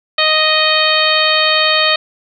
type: harmonic tone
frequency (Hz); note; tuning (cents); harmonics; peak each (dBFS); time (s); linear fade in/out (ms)
622.3; D#5; 0; 1 / 2 / 3 / 4 / 5 / 6 / 7; -18 / -18 / -18 / -18 / -18 / -18 / -18; 0.18-1.96; 5
effects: none